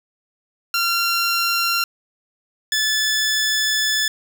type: tone pair in turn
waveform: 15% pulse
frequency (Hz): 1376 / 1733.7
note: F6 / A6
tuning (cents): -26 / -26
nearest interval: major third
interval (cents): 400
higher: second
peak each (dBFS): -11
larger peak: neither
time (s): 0.74-1.84 / 2.72-4.08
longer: second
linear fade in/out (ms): 2
effects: none